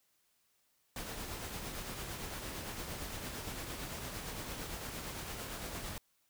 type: noise with tremolo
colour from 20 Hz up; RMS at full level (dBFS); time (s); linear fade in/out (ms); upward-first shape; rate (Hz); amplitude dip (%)
pink; -41; 0.96-5.98; 2; triangle; 8.8; 40
effects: white hiss -75 dBFS RMS until 6.29 s